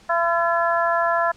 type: harmonic tone with a mistuned harmonic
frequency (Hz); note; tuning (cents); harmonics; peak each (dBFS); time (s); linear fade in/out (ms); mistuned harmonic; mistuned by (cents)
338.3; E4; +45; 2 / 3 / 4 / 5; -21 / -23 / -24 / -25; 0.09-1.32; 10; 5; +18
effects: pink hiss -51 dBFS RMS until 1.36 s + low-pass 7000 Hz 12 dB/octave